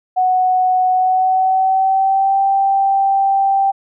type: tone with pitch glide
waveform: sine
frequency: 740 to 783.1 Hz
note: F#5 to G5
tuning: 0 to -2 cents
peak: -11 dBFS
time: 0.16-3.72 s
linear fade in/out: 20 ms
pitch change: +98 cents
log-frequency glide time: 0.92-2.4 s
effects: none